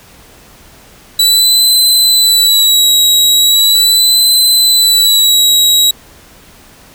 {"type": "tone with vibrato", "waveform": "sawtooth", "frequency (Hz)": 3942, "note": "B7", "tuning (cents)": -4, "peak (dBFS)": -3, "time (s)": [1.19, 5.91], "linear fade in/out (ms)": 5, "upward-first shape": "sine", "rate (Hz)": 0.39, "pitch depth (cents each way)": 44, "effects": ["pink hiss -40 dBFS RMS until 6.94 s"]}